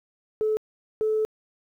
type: tone pair in turn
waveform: sine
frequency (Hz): 432.1 / 433.9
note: A4 / A4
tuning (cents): -31 / -24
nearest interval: unison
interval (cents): 7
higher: second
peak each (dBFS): -20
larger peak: neither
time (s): 0.41-0.57 / 1.01-1.25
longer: second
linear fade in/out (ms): 0
effects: tanh soft clip ceiling -16 dBFS + 10-bit